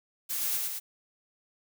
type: noise with echo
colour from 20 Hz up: blue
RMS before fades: -32 dBFS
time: 0.29-0.58 s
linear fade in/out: 20 ms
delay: 110 ms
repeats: 2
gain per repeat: -2 dB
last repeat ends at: 0.8 s
effects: none